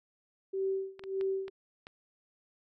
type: tone with tremolo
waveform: sine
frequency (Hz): 385.5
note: G4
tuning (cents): -29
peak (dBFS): -28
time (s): 0.53-1.5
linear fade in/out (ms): 10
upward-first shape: sine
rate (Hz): 1.7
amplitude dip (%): 95
type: clicks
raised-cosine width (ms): 0.3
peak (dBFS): -30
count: 5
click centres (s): 0.994 / 1.038 / 1.211 / 1.481 / 1.869
effects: none